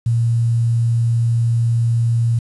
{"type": "tone with quantisation", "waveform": "sine", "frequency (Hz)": 116.54, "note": "A#2", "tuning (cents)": 0, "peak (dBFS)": -13, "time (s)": [0.06, 2.39], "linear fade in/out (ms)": 5, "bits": 7, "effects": ["resampled to 24000 Hz"]}